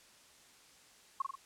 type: tone with echo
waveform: sine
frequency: 1086 Hz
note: C#6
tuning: 36 cents flat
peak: -29 dBFS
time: 1.2-1.22 s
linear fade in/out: 5 ms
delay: 45 ms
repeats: 3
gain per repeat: -4 dB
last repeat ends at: 1.355 s
effects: white hiss -61 dBFS RMS until 1.45 s + low-pass 9000 Hz 12 dB/octave